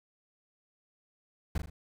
brown noise with echo, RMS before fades -30 dBFS, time 1.55-1.58 s, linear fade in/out 5 ms, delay 40 ms, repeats 3, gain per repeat -6 dB, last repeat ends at 1.7 s, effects none

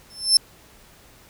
35% pulse tone with exponential growth, 5300 Hz, E8, 9 cents sharp, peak -6 dBFS, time 0.1-0.37 s, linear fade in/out 2 ms, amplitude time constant 58 ms, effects pink hiss -51 dBFS RMS until 1.29 s

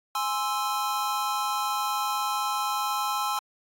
square chord, Ab augmented, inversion none, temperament equal, 830.6 / 1046.5 / 1318.5 Hz, Ab5 / C6 / E6, 0 / 0 / 0 cents, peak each -31 dBFS, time 0.15-3.39 s, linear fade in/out 2 ms, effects AAC 64 kbps

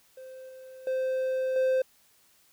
triangle tone with level steps, 520 Hz, C5, 11 cents flat, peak -40 / -42 / -24 / -20 dBFS, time 0.17-1.82 s, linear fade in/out 5 ms, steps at 0.49 / 0.87 / 1.56 s, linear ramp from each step 2 ms, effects white hiss -63 dBFS RMS until 2.52 s

